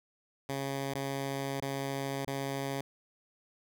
10% pulse tone with dropouts, 137.4 Hz, C#3, 15 cents flat, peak -25 dBFS, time 0.49-2.81 s, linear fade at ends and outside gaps 2 ms, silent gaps 0.936-0.95 / 1.603-1.624 / 2.249-2.274 s, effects none

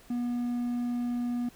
triangle tone, 242 Hz, B3, 35 cents flat, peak -26 dBFS, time 0.1-1.49 s, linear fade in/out 5 ms, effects pink hiss -56 dBFS RMS until 1.55 s

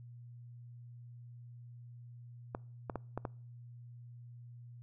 clicks, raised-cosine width 1 ms, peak -23 dBFS, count 5, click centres 2.549 / 2.898 / 2.957 / 3.176 / 3.252 s, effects noise-tail reverb RT60 0.5 s tail -25 dB re dry + added 120 Hz sine -49 dBFS peak until 4.82 s

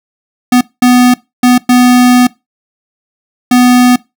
square tone bursts at uneven times, 247.9 Hz, B3, 7 cents sharp, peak -4 dBFS, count 5, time 0.52-0.61 / 0.82-1.14 / 1.43-1.58 / 1.69-2.27 / 3.51-3.96 s, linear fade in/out 5 ms, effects noise-tail reverb RT60 0.2 s tail -20 dB re dry

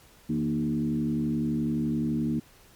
sine tone with frequency modulation, 233.1 Hz, A#3, in tune, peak -24 dBFS, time 0.29-2.4 s, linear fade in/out 10 ms, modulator 71.7 Hz, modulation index 1.1, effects pink hiss -56 dBFS RMS until 2.75 s + MP3 96 kbps

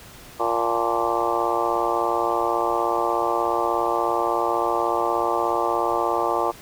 harmonic tone with a mistuned harmonic, 116.54 Hz, A#2, in tune, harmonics 3 / 4 / 5 / 6 / 7 / 8 / 9 / 10, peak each -28 / -28 / -28 / -28 / -28 / -28 / -28 / -28 dBFS, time 0.39-6.52 s, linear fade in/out 20 ms, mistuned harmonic 8, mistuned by -75 cents, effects pink hiss -44 dBFS RMS until 6.61 s

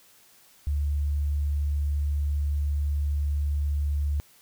sine tone, 72.6 Hz, D2, 19 cents flat, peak -23 dBFS, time 0.67-4.2 s, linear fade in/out 0 ms, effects white hiss -57 dBFS RMS until 4.41 s

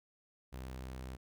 sawtooth tone, 64.3 Hz, C2, 30 cents flat, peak -39 dBFS, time 0.52-1.17 s, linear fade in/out 20 ms, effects none

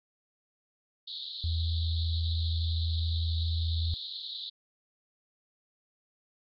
pink band-pass noise, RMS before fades -40 dBFS, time 1.07-4.5 s, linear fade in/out 10 ms, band 3500 to 4300 Hz, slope 96 dB/octave
sine tone, 82.41 Hz, E2, in tune, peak -27 dBFS, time 1.44-3.94 s, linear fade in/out 0 ms
effects none

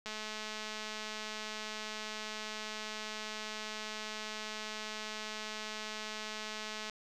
click train, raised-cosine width 0.2 ms, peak -24 dBFS, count 1471, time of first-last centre 0.06-6.897 s, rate 215 Hz, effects none

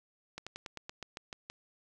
slowing click train, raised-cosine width 0.2 ms, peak -24 dBFS, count 10, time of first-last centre 0.38-1.5 s, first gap 86 ms, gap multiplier 1.09, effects none

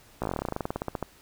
slowing click train, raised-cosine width 1 ms, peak -15 dBFS, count 22, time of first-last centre 0.22-1.027 s, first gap 16 ms, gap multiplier 1.08, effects pink hiss -56 dBFS RMS until 1.21 s

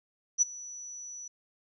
sine tone with ADSR envelope, 5920 Hz, F#8, in tune, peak -18 dBFS, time 0.38-1.28 s, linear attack 37 ms, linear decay 19 ms, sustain -22 dB, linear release 6 ms, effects none

